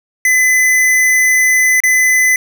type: tone with dropouts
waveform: square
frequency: 2017 Hz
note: B6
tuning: 36 cents sharp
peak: -9 dBFS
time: 0.25-2.36 s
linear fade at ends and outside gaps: 2 ms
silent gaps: 1.803-1.836 s
effects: none